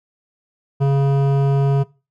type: tone with hard clipping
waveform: sine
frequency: 138.59 Hz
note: C#3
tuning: in tune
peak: -15 dBFS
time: 0.8-1.84 s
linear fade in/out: 20 ms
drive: 13 dB
effects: noise-tail reverb RT60 0.3 s tail -21 dB re dry